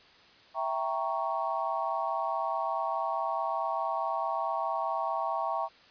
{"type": "chord", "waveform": "sine", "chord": "E diminished seventh", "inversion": "none", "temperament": "equal", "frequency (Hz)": [659.3, 784, 932.3, 1108.7], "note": ["E5", "G5", "Bb5", "Db6"], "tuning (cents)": [0, 0, 0, 0], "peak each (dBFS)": -34, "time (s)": [0.54, 5.69], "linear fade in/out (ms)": 50, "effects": ["white hiss -57 dBFS RMS until 5.9 s", "resampled to 11025 Hz"]}